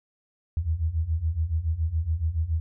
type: beating tone pair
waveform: sine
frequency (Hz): 76.7 / 83.8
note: D#2 / E2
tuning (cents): -24 / +29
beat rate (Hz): 7.1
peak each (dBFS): -28 / -25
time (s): 0.57-2.6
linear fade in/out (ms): 0
effects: none